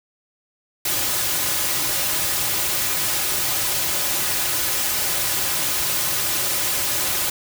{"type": "noise with comb filter", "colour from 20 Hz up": "white", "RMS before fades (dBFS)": -22, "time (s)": [0.85, 7.3], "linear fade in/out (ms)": 5, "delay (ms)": 4.4, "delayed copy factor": -0.55, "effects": []}